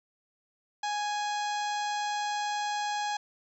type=harmonic tone with a mistuned harmonic; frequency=830.6 Hz; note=G#5; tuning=in tune; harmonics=1 / 2 / 3 / 4 / 5 / 6 / 7 / 8 / 9; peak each=-30 / -38 / -44 / -42 / -43 / -47 / -49 / -47 / -49 dBFS; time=0.83-3.17 s; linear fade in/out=5 ms; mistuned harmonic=8; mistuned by=-76 cents; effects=11-bit